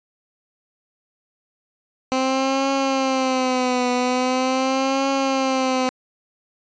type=tone with vibrato; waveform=15% pulse; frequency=259.8 Hz; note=C4; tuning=12 cents flat; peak=-12 dBFS; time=2.12-5.89 s; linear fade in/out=0 ms; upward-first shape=triangle; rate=0.42 Hz; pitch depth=86 cents each way; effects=resampled to 16000 Hz